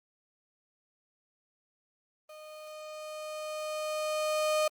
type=tone with level ramp; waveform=35% pulse; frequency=615 Hz; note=D#5; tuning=20 cents flat; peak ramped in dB=-45 to -23 dBFS; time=2.29-4.68 s; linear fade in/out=5 ms; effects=Opus 24 kbps